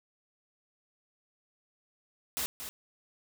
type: noise with echo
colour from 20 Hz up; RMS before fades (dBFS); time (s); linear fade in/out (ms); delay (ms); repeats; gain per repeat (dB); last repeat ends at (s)
white; -33; 2.37-2.46; 0; 230; 1; -8; 2.69
effects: none